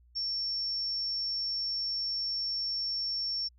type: tone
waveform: sine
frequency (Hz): 5450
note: F8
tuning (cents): -43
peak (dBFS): -30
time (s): 0.15-3.49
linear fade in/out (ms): 20
effects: added 60 Hz sine -58 dBFS peak until 3.58 s